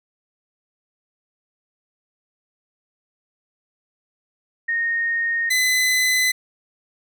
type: tone pair in turn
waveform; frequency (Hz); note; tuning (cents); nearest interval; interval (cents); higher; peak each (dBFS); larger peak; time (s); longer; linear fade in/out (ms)
sine / sawtooth; 1852 / 2016; A#6 / B6; -12 / +35; minor second; 147; second; -19 / -13; second; 4.68-5.5 / 5.5-6.32; neither; 10
effects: none